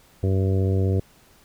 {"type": "harmonic tone", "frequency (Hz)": 95.6, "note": "G2", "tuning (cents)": -43, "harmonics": [1, 2, 3, 4, 5, 6, 7], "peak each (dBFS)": [-19, -29, -31, -29, -31, -39, -40], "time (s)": [0.23, 1], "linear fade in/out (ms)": 5, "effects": ["pink hiss -55 dBFS RMS until 1.44 s"]}